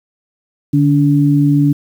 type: tone pair together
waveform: sine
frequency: 146.83 / 286.6 Hz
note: D3 / D4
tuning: 0 / -42 cents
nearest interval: octave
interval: 1158 cents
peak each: -11 dBFS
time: 0.73-1.73 s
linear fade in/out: 10 ms
effects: 7-bit